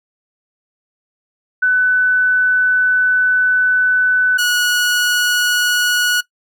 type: tone pair in turn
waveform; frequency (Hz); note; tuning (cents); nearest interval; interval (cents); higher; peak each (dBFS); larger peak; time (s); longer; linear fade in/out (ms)
sine / sawtooth; 1500 / 1460.7; F#6 / F#6; +23 / -23; unison; 46; first; -10; neither; 1.62-4.38 / 4.38-6.21; first; 10
effects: noise-tail reverb RT60 0.1 s tail -18 dB re dry